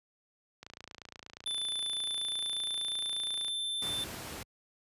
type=click train; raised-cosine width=0.2 ms; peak=-28 dBFS; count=82; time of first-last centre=0.63-3.482 s; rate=28.4 Hz
type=tone with pitch glide; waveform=square; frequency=3520 to 3547 Hz; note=A7 to A7; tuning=0 to +13 cents; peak=-33 dBFS; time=1.46-4.04 s; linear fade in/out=2 ms; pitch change=+13 cents; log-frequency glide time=1.79-2.97 s
type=noise; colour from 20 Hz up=pink; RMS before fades=-42 dBFS; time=3.82-4.43 s; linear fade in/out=2 ms
effects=high-pass 60 Hz 12 dB/octave + resampled to 32000 Hz

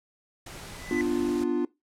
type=noise; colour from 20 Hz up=pink; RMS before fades=-42 dBFS; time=0.46-1.44 s; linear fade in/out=5 ms
type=tone with exponential growth; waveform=triangle; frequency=1997 Hz; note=B6; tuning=19 cents sharp; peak=-26 dBFS; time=0.65-1.01 s; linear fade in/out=0 ms; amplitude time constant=78 ms
type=chord; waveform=triangle; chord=B diminished; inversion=none; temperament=equal with one note detuned; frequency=246.9 / 296.2 / 349.2 Hz; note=B3 / D4 / F4; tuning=0 / +15 / 0 cents; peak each=-28 / -26 / -25 dBFS; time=0.91-1.65 s; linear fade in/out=2 ms
effects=noise-tail reverb RT60 0.2 s tail -20 dB re dry + low-pass 11000 Hz 12 dB/octave

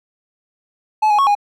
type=tone with pitch steps; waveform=triangle; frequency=860 / 833 / 1103 / 821 Hz; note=A5 / G#5 / C#6 / G#5; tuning=-40 / +5 / -9 / -20 cents; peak=-9 dBFS; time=1.02-1.352 s; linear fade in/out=10 ms; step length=83 ms; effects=none

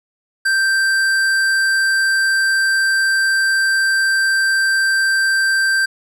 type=tone with hard clipping; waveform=triangle; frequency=1568 Hz; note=G6; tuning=in tune; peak=-15 dBFS; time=0.45-5.86 s; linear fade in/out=10 ms; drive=16 dB; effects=none

